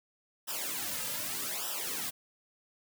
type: noise with flanger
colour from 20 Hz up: white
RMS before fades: -36 dBFS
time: 0.47-2.11 s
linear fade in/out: 20 ms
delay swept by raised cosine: 0.45 to 2.75 ms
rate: 0.83 Hz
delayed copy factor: -0.9
effects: none